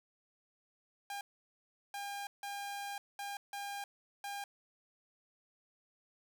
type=tone bursts at uneven times; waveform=sawtooth; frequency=805 Hz; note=G5; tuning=46 cents sharp; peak=-36 dBFS; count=6; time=1.1-1.21 / 1.94-2.27 / 2.43-2.98 / 3.19-3.37 / 3.53-3.84 / 4.24-4.44 s; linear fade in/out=2 ms; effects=11-bit

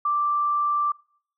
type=tone; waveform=sine; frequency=1174.7 Hz; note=D6; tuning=in tune; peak=-20 dBFS; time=0.05-0.92 s; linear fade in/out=5 ms; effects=noise-tail reverb RT60 0.6 s tail -25 dB re dry

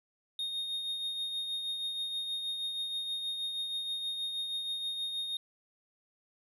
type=tone with tremolo; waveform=triangle; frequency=3700 Hz; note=A#7; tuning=14 cents flat; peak=-30 dBFS; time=0.39-5.37 s; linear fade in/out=2 ms; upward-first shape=triangle; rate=6.3 Hz; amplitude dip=45%; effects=resampled to 32000 Hz

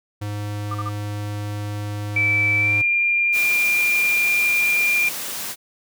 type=tone; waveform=square; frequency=103.7 Hz; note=G#2; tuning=2 cents flat; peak=-26 dBFS; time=0.21-2.82 s; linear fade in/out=10 ms
type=tone bursts; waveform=sine; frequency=1192 Hz; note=D6; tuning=25 cents sharp; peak=-25 dBFS; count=3; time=0.71-0.892 s; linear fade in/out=5 ms; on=36 ms; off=37 ms
type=tone with pitch glide; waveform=sine; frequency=2318 to 2396 Hz; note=D7 to D7; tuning=-23 to +34 cents; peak=-16 dBFS; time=2.16-5.09 s; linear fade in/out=5 ms; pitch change=+57 cents; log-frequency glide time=2.59-2.81 s
type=high-pass noise; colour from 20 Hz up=white; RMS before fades=-29 dBFS; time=3.32-5.56 s; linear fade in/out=50 ms; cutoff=110 Hz; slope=24 dB/octave
effects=none

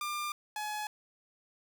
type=tone pair in turn; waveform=sawtooth; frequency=1196 / 845.7 Hz; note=D6 / G#5; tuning=+31 / +31 cents; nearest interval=tritone; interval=600 cents; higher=first; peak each=-30 / -31 dBFS; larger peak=first; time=0.01-0.32 / 0.56-0.87 s; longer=neither; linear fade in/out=2 ms; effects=11-bit

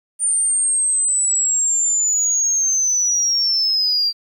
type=linear sweep; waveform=sine; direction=down; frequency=9070 to 4699 Hz; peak=-14 dBFS; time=0.19-4.13 s; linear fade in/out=50 ms; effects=tanh soft clip ceiling -10 dBFS + 9-bit

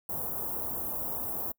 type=band-stop noise; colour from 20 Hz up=white; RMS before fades=-34 dBFS; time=0.09-1.52 s; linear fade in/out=5 ms; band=980 to 13000 Hz; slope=24 dB/octave; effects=noise-tail reverb RT60 0.1 s tail -26 dB re dry

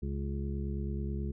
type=harmonic tone; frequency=69.3 Hz; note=C#2; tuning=in tune; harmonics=1 / 2 / 3 / 5 / 6; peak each=-34 / -39 / -39 / -44 / -47 dBFS; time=0.02-1.32 s; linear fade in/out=10 ms; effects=none

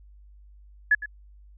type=tone with echo; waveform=sine; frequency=1702 Hz; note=G#6; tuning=42 cents sharp; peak=-15 dBFS; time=0.91-0.95 s; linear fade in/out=5 ms; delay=110 ms; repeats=1; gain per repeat=-15 dB; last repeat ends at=1.06 s; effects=added 50 Hz sine -48 dBFS peak until 1.57 s

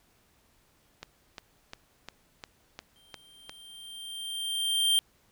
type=click train; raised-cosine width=0.2 ms; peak=-22 dBFS; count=8; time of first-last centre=1.03-3.495 s; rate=2.84 Hz
type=tone with exponential growth; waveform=square; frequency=3166 Hz; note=G7; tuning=17 cents sharp; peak=-21 dBFS; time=2.96-4.99 s; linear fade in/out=0 ms; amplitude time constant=440 ms
effects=pink hiss -66 dBFS RMS until 5.31 s

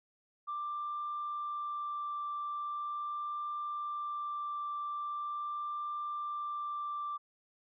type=tone with vibrato; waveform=sine; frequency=1180 Hz; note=D6; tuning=8 cents sharp; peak=-34 dBFS; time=0.47-7.18 s; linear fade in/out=20 ms; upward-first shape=triangle; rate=0.41 Hz; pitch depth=8 cents each way; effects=tanh soft clip ceiling -31 dBFS

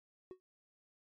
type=tone with exponential decay; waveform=triangle; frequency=370.3 Hz; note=F#4; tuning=1 cent sharp; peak=-40 dBFS; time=0.31-0.4 s; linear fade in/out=0 ms; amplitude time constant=19 ms; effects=MP3 64 kbps

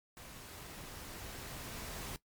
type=noise with level ramp; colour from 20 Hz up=pink; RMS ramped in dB=-51 to -43 dBFS; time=0.17-2.16 s; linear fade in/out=0 ms; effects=noise-tail reverb RT60 0.1 s tail -17 dB re dry + MP3 96 kbps

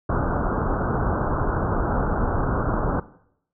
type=low-pass noise; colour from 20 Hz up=pink; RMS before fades=-23 dBFS; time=0.09-3 s; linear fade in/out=5 ms; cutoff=1500 Hz; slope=96 dB/octave; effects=noise-tail reverb RT60 0.7 s tail -18 dB re dry

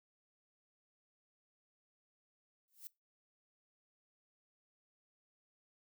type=noise with exponential growth; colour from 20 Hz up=violet; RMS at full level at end=-45 dBFS; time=2.68-2.87 s; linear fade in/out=0 ms; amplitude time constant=40 ms; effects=noise-tail reverb RT60 0.2 s tail -21 dB re dry

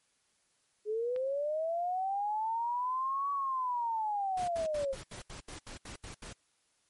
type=linear two-way sweep; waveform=sine; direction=up then down; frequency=415.3 to 1135 to 523 Hz; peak=-30 dBFS; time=0.85-4.96 s; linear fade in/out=50 ms; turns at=3.31 s
type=click; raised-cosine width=0.3 ms; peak=-32 dBFS; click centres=1.162 s
type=noise bursts; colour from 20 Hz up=pink; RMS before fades=-45 dBFS; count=11; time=4.37-6.33 s; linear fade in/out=5 ms; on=110 ms; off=75 ms
effects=white hiss -73 dBFS RMS until 6.89 s + MP3 48 kbps

